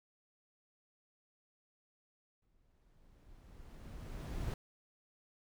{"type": "noise with exponential growth", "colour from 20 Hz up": "brown", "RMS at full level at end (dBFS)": -36, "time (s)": [2.42, 4.54], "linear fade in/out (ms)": 2, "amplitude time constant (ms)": 460, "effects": []}